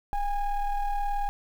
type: ring-modulated tone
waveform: triangle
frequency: 415.3 Hz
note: G#4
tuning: in tune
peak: -20 dBFS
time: 0.13-1.29 s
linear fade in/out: 0 ms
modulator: 396 Hz
effects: 9-bit